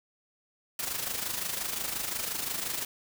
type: noise with amplitude modulation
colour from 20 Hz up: white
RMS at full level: -31 dBFS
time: 0.79-2.85 s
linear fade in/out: 2 ms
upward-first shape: sine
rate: 25.7 Hz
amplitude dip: 60%
effects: none